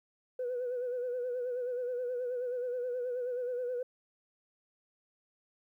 sine tone with vibrato, 495.3 Hz, B4, 5 cents sharp, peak -31 dBFS, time 0.39-3.83 s, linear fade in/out 5 ms, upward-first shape sine, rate 9.4 Hz, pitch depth 51 cents each way, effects tanh soft clip ceiling -29 dBFS + 12-bit

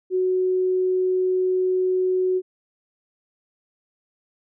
sine tone, 370 Hz, F#4, in tune, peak -18 dBFS, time 0.1-2.42 s, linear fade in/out 50 ms, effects none

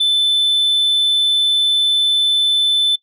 sine tone, 3520 Hz, A7, in tune, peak -9 dBFS, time 0-2.96 s, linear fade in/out 10 ms, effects noise-tail reverb RT60 0.1 s tail -23 dB re dry + tanh soft clip ceiling -11 dBFS

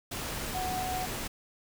sine tone in noise, 740 Hz, F#5, in tune, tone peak -32 dBFS, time 0.54-1.06 s, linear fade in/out 10 ms, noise pink, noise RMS -36 dBFS, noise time 0.11-1.28 s, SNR +1 dB, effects none

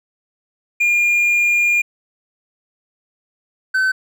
triangle tone pair in turn, 2414 / 1527.4 Hz, D7 / G6, +47 / -45 cents, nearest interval minor sixth, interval 792 cents, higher first, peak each -11 / -12 dBFS, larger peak first, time 0.8-1.82 / 3.74-3.92 s, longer first, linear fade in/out 10 ms, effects none

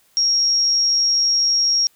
sine tone with amplitude modulation, 5588 Hz, F8, in tune, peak -13 dBFS, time 0.17-1.87 s, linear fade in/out 0 ms, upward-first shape sine, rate 224 Hz, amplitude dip 25%, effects white hiss -58 dBFS RMS until 1.95 s

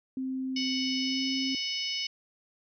sine tone with pitch glide, 261.6 to 266.5 Hz, C4 to C4, 0 to +32 cents, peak -30 dBFS, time 0.17-1.55 s, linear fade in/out 2 ms, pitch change +32 cents, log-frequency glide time 0.95-1.26 s
harmonic tone, 740 Hz, F#5, in tune, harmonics 3 / 4 / 5 / 6 / 7 / 8, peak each -38 / -34 / -44 / -41 / -34 / -44 dBFS, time 0.56-2.07 s, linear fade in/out 5 ms
effects none

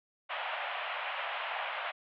pink band-pass noise, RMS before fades -37 dBFS, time 0.29-1.92 s, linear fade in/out 20 ms, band 610 to 3200 Hz, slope 48 dB/octave, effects none

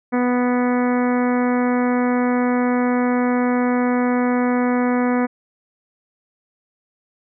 harmonic tone, 246.9 Hz, B3, in tune, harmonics 1 / 2 / 3 / 4 / 5 / 6 / 7 / 8 / 9, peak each -17 / -23 / -27 / -29 / -31 / -33 / -34 / -35 / -36 dBFS, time 0.12-5.27 s, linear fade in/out 20 ms, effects none

